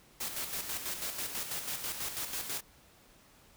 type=noise with tremolo; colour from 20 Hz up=white; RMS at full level=-36 dBFS; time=0.2-2.61 s; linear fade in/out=10 ms; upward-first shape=square; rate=6.1 Hz; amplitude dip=50%; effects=pink hiss -61 dBFS RMS until 3.56 s